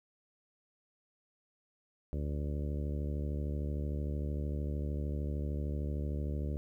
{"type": "harmonic tone", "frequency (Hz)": 73.2, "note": "D2", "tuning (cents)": -5, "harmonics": [1, 2, 3, 4, 5, 6, 7, 8], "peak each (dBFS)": [-34, -40, -44, -46, -48, -50, -51, -52], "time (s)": [2.13, 6.57], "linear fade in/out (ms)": 0, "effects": ["12-bit"]}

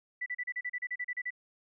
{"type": "tone bursts", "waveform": "sine", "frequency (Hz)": 1975.5, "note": "B6", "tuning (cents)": 0, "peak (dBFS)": -32, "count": 13, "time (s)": [0.21, 1.306], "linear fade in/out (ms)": 10, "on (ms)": 52, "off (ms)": 35, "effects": []}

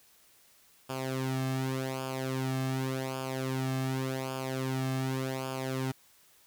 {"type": "tone with flanger", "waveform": "sawtooth", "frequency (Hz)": 131.6, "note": "C3", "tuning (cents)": 10, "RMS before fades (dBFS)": -33, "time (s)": [0.89, 5.92], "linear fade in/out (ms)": 10, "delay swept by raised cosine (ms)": [0.5, 2.1], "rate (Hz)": 0.87, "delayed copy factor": -0.75, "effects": ["white hiss -62 dBFS RMS until 6.46 s"]}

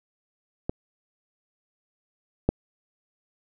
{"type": "clicks", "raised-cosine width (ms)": 2, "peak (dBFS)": [-13, -6], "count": 2, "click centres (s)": [0.695, 2.49], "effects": []}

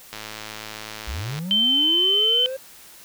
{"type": "click train", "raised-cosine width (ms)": 0.2, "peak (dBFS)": -16, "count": 137, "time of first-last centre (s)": [0.13, 1.389], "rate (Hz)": 108}
{"type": "linear sweep", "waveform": "triangle", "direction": "up", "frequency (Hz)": [52.9, 540], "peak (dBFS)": -25, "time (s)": [1.07, 2.57], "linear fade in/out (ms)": 10}
{"type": "tone with pitch glide", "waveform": "sine", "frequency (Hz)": [3100, 3071], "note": ["G7", "G7"], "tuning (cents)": [-20, -36], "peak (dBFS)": -16, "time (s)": [1.51, 2.46], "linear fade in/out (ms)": 0, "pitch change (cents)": -16, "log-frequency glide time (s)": [1.61, 1.83]}
{"effects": ["white hiss -46 dBFS RMS until 3.04 s"]}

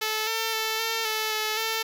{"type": "tone with pitch steps", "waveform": "5% pulse", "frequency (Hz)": [434.8, 449.9, 441.4, 450.8, 435.9, 432.1, 446.2], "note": ["A4", "A4", "A4", "A4", "A4", "A4", "A4"], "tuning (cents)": [-21, 39, 5, 42, -16, -31, 24], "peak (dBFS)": -14, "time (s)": [0.01, 1.83], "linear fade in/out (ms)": 10, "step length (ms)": 260, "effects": []}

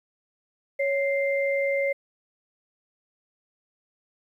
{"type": "tone pair together", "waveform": "sine", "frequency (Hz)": [554.4, 2093], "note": ["C#5", "C7"], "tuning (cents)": [0, 0], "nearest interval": "octave + major seventh", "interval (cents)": 2300, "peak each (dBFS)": [-23, -28], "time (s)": [0.79, 1.93], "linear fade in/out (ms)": 10, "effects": ["10-bit"]}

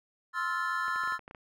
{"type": "chord", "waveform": "triangle", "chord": "F major seventh", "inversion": "second", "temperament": "just", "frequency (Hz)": [1047.7, 1309.6, 1396.9, 1746.1], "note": ["C6", "E6", "F6", "A6"], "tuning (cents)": [2, -12, 0, -14], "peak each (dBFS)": -33, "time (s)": [0.33, 1.19], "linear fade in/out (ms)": 50}
{"type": "clicks", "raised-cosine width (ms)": 0.5, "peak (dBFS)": -31, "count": 9, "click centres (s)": [0.882, 0.96, 1.036, 1.076, 1.123, 1.193, 1.279, 1.311, 1.348]}
{"effects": []}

